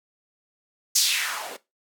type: noise with band-pass filter sweep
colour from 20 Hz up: blue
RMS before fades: -25 dBFS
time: 0.95-1.57 s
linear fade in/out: 10 ms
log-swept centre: 6100 to 410 Hz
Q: 2.2
effects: noise-tail reverb RT60 0.2 s tail -17 dB re dry